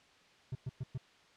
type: tone bursts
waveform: triangle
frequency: 128.7 Hz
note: C3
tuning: 28 cents flat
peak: -33 dBFS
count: 4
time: 0.52-0.978 s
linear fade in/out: 5 ms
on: 32 ms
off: 110 ms
effects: white hiss -63 dBFS RMS until 1.36 s + low-pass 4000 Hz 12 dB/octave